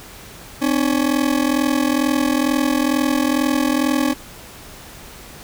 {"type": "ring-modulated tone", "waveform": "40% pulse", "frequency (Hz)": 279.8, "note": "C#4", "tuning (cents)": 16, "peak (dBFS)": -12, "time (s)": [0.61, 4.14], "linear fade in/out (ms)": 20, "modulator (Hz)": 21.1, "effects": ["pink hiss -39 dBFS RMS until 5.43 s"]}